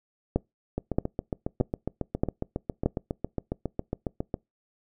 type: two click trains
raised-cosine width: 2 ms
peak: -9 / -15 dBFS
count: 5 / 27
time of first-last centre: 0.36-2.86 / 0.78-4.342 s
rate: 1.6 / 7.3 Hz
effects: noise-tail reverb RT60 0.2 s tail -25 dB re dry